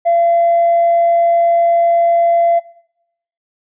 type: tone with hard clipping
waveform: triangle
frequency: 682 Hz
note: F5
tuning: 41 cents flat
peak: -9 dBFS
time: 0.05-2.6 s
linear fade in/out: 20 ms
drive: 2 dB
effects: noise-tail reverb RT60 0.8 s tail -21 dB re dry + resampled to 8000 Hz